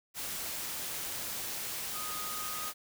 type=tone in noise; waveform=sine; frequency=1244.5 Hz; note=D#6; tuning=in tune; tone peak=-41 dBFS; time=1.92-2.73 s; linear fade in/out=50 ms; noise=white; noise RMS=-38 dBFS; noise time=0.14-2.74 s; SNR=-6 dB; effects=none